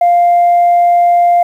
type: tone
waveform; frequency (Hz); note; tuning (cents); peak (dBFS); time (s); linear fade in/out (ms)
sine; 698.5; F5; 0; -4; 0.01-1.43; 5
effects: tanh soft clip ceiling -3 dBFS + 7-bit